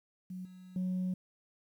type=tone with level steps; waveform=sine; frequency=183.9 Hz; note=F#3; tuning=10 cents flat; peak=-39 / -49 / -29 dBFS; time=0.3-1.14 s; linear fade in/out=5 ms; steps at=0.45 / 0.76 s; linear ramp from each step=2 ms; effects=tanh soft clip ceiling -29 dBFS + 11-bit